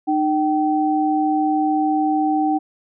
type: tone pair together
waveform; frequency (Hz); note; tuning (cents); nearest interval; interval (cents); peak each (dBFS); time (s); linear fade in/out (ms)
sine; 305.6 / 770; D#4 / G5; -31 / -31; octave + major third; 1600; -18 / -19; 0.07-2.59; 20
effects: none